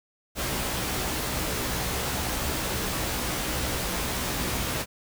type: noise with comb filter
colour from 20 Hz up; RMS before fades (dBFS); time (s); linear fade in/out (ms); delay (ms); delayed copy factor
pink; -29; 0.35-4.86; 50; 16; +0.6
effects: none